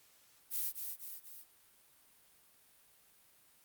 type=noise with echo; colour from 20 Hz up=violet; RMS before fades=-36 dBFS; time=0.5-0.73 s; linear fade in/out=50 ms; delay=240 ms; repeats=3; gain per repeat=-5 dB; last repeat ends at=1.45 s; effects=white hiss -66 dBFS RMS until 3.64 s + Opus 48 kbps